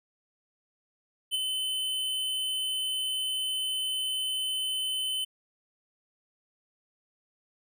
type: tone with ADSR envelope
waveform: square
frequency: 3043 Hz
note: F#7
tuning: 48 cents sharp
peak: -25 dBFS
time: 1.31-5.25 s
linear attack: 35 ms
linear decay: 19 ms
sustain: -4 dB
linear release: 12 ms
effects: none